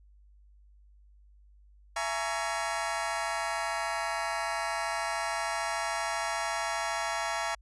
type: chord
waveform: 25% pulse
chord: A# half-diminished seventh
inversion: second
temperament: just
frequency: 671.3 / 839.1 / 932.3 / 1118.8 Hz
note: E5 / G#5 / A#5 / C#6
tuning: +31 / +18 / 0 / +16 cents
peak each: -31 / -32 / -32 / -34 dBFS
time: 1.96-7.55 s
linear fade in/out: 5 ms
effects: added 50 Hz sine -55 dBFS peak until 7.61 s + resampled to 24000 Hz